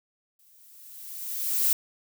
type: noise with exponential growth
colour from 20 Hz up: violet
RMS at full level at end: -21 dBFS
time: 0.39-1.73 s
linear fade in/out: 2 ms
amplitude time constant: 290 ms
effects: none